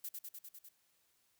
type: noise with echo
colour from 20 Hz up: violet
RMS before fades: -43 dBFS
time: 0.04-0.09 s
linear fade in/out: 5 ms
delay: 100 ms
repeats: 6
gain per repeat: -2 dB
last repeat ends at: 0.69 s
effects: white hiss -75 dBFS RMS until 1.39 s